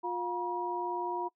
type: tone cluster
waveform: sine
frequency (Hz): 354.7 / 709 / 959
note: F4 / F5 / A#5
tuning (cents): +27 / +26 / +49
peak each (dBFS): -36 / -40 / -33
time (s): 0.03-1.29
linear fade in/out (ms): 20
effects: noise-tail reverb RT60 0.1 s tail -23 dB re dry